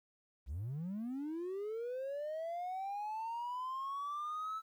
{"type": "linear sweep", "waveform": "triangle", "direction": "up", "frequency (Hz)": [56.7, 1318.5], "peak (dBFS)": -35, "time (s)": [0.46, 4.62], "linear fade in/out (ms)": 50, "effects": ["tanh soft clip ceiling -33 dBFS", "12-bit"]}